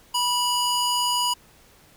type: tone with band-pass filter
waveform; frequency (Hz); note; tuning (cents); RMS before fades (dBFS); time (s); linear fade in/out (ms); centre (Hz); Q
square; 978; B5; -17; -23; 0.14-1.34; 10; 5300; 0.52
effects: pink hiss -54 dBFS RMS until 1.96 s